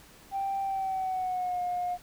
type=tone with pitch glide; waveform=sine; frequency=784 to 714.8 Hz; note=G5 to F5; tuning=0 to +40 cents; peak=-27 dBFS; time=0.31-1.98 s; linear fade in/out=50 ms; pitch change=-160 cents; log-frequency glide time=0.63-1.62 s; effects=tanh soft clip ceiling -24 dBFS + pink hiss -54 dBFS RMS until 2.02 s